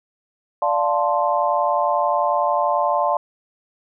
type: chord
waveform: sine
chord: D minor seventh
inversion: none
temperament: equal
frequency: 587.3 / 698.5 / 880 / 1046.5 Hz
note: D5 / F5 / A5 / C6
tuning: 0 / 0 / 0 / 0 cents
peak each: -22 dBFS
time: 0.62-3.17 s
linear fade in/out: 2 ms
effects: none